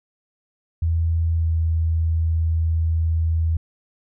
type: tone with pitch glide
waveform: sine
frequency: 82.5 to 81.46 Hz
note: E2 to E2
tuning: +2 to -20 cents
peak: -17 dBFS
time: 0.82-3.57 s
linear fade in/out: 5 ms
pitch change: -22 cents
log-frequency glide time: 1.36-1.48 s
effects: none